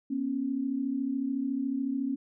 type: tone pair together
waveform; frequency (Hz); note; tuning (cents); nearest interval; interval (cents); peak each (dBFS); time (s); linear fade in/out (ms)
sine; 240.3 / 274.2; B3 / C#4; -47 / -19; major second; 228; -33 / -29; 0.1-2.16; 10
effects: none